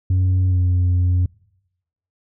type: tone with pitch glide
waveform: sine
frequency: 92.5 to 89.87 Hz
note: F#2 to F#2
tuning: 0 to -50 cents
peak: -11 dBFS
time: 0.1-1.26 s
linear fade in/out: 5 ms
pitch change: -50 cents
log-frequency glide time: 0.49-0.58 s
effects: noise-tail reverb RT60 0.9 s tail -26 dB re dry + tanh soft clip ceiling -13 dBFS